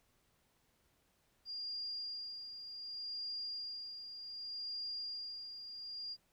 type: tone with tremolo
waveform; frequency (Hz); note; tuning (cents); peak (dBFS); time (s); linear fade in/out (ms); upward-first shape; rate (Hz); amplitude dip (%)
sine; 4809; D8; +40; -39; 1.45-6.17; 50; sine; 0.66; 55
effects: pink hiss -75 dBFS RMS until 6.32 s